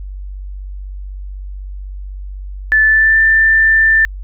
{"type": "tone with pitch glide", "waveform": "sine", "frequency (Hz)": [1748, 1778.6], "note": ["A6", "A6"], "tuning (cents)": [-12, 18], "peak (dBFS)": -7, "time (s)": [2.72, 4.05], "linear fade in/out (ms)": 0, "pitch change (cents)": 30, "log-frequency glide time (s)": [2.84, 3.2], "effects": ["added 48 Hz sine -24 dBFS peak until 4.23 s"]}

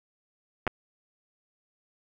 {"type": "clicks", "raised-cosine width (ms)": 0.5, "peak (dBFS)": -12, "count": 2, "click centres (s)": [0.668, 0.676], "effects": []}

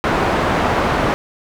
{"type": "low-pass noise", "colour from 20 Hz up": "white", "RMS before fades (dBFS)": -17, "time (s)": [0.04, 1.14], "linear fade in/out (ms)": 0, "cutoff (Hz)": 1100, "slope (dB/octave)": 12, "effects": []}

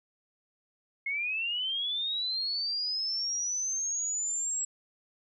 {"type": "linear sweep", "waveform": "sine", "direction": "up", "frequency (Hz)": [2148, 7700], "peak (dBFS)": -29, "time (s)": [1.06, 4.65], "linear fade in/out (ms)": 5, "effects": []}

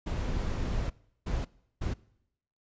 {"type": "noise bursts at uneven times", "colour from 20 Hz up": "brown", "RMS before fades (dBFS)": -31, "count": 3, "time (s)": [[0.06, 0.9], [1.26, 1.45], [1.81, 1.94]], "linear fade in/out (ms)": 10, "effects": ["noise-tail reverb RT60 0.8 s tail -23 dB re dry", "resampled to 16000 Hz"]}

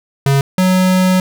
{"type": "tone pair in turn", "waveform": "square", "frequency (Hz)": [138.2, 185.12], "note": ["C#3", "F#3"], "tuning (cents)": [-5, 1], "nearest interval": "perfect fourth", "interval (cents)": 506, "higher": "second", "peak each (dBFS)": -10, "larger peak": "neither", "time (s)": [[0.26, 0.41], [0.58, 1.2]], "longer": "second", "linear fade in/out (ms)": 2, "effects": []}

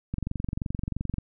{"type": "click train", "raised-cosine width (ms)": 5, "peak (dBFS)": -17, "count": 25, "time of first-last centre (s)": [0.14, 1.183], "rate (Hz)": 23, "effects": []}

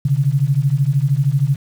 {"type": "beating tone pair", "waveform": "sine", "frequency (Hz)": [132.3, 145.3], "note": ["C3", "D3"], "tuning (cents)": [20, -18], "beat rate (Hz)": 13, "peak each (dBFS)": -16, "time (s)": [0.05, 1.56], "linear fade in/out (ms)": 5, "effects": ["7-bit"]}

